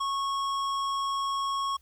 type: tone with hard clipping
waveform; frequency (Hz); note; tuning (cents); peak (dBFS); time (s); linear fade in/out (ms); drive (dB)
sine; 1100; C#6; -14; -29; 0-1.77; 10; 12
effects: added 66 Hz sine -60 dBFS peak until 1.81 s + white hiss -67 dBFS RMS until 1.81 s